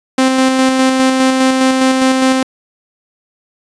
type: tone with tremolo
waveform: sawtooth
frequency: 261.6 Hz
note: C4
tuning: in tune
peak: -4 dBFS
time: 0.18-2.43 s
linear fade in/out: 5 ms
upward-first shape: square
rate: 4.9 Hz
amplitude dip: 30%
effects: resampled to 22050 Hz